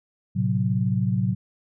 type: chord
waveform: sine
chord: F# diminished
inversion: first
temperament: equal with one note detuned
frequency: 111.73 / 130.81 / 185 Hz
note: A2 / C3 / F#3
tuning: +27 / 0 / 0 cents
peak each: -24 / -25 / -24 dBFS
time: 0.35-1.35 s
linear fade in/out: 20 ms
effects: none